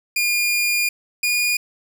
sawtooth tone pair in turn, 2420 / 2440 Hz, D#7 / D#7, -49 / -34 cents, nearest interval unison, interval 15 cents, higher second, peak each -14 dBFS, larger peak neither, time 0.16-0.89 / 1.23-1.57 s, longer first, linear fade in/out 5 ms, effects none

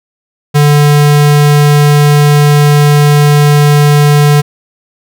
square tone, 146.7 Hz, D3, 2 cents flat, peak -4 dBFS, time 0.54-4.42 s, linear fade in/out 20 ms, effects none

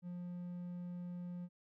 triangle tone, 176.8 Hz, F3, 22 cents sharp, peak -40 dBFS, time 0.02-1.49 s, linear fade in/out 50 ms, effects none

